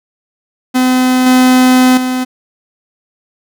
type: tone with level steps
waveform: 45% pulse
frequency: 254.8 Hz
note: C4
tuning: 46 cents flat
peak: -8 / -5 / -13 dBFS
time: 0.74-2.25 s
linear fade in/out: 20 ms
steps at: 1.26 / 1.97 s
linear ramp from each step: 5 ms
effects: none